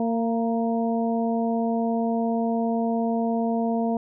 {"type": "harmonic tone with a mistuned harmonic", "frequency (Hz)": 229.3, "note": "A#3", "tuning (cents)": -28, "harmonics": [1, 2, 3, 4], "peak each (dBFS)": [-23, -29, -28, -36], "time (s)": [0, 3.97], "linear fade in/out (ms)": 2, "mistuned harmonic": 4, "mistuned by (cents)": 28, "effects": []}